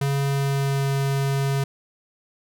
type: tone with pitch glide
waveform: square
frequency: 139.2 to 137.76 Hz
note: C#3 to C#3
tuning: +8 to -10 cents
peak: -21 dBFS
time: 0.01-1.64 s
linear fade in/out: 5 ms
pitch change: -18 cents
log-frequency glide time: 0.21-0.89 s
effects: none